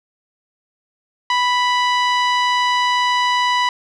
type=tone with low-pass filter; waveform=sawtooth; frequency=987.8 Hz; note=B5; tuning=in tune; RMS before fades=-17 dBFS; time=1.3-3.69 s; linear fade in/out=2 ms; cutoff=3900 Hz; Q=1.1; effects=none